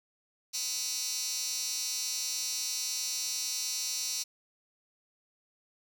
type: tone with high-pass filter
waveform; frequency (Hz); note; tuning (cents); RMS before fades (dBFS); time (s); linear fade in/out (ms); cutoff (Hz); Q
15% pulse; 250.8; B3; +27; -34; 0.53-4.24; 20; 5300; 2.9
effects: none